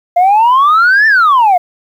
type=exponential two-way sweep; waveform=sine; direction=up then down; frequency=688 to 1800 to 688 Hz; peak=-3 dBFS; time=0.16-1.58 s; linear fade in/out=10 ms; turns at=1.07 s; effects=tanh soft clip ceiling -3 dBFS + 7-bit